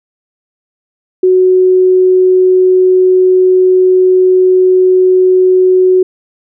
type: tone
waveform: sine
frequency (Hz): 370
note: F#4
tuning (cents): 0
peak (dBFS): -4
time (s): 1.23-6.03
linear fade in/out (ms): 5
effects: none